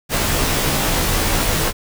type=noise with comb filter; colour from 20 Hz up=pink; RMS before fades=-18 dBFS; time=0.09-1.73 s; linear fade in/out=50 ms; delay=17 ms; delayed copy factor=-0.8; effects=none